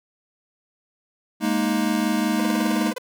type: chord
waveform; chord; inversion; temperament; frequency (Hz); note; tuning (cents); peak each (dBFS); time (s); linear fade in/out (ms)
square; Ab suspended second; none; equal; 207.7 / 233.1 / 311.1; Ab3 / Bb3 / Eb4; 0 / 0 / 0; -25; 1.4-2.94; 50
type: tone bursts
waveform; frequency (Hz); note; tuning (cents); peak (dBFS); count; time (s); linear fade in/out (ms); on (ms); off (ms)
sawtooth; 504; B4; +35; -24; 12; 2.39-2.983; 5; 21; 31
effects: none